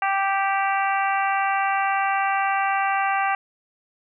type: harmonic tone with a mistuned harmonic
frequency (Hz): 391.7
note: G4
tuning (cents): -1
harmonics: 2 / 3 / 4 / 5 / 6 / 7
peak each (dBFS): -22 / -26 / -28 / -30 / -32 / -33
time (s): 0.02-3.35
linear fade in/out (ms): 2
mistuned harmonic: 6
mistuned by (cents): -16
effects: none